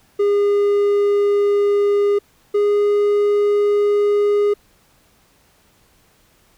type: tone pair in turn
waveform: triangle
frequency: 407.2 / 411.5 Hz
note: G#4 / G#4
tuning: -34 / -16 cents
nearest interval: unison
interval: 18 cents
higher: second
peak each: -11 dBFS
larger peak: neither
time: 0.19-2.19 / 2.54-4.54 s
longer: neither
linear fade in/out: 10 ms
effects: pink hiss -56 dBFS RMS until 6.57 s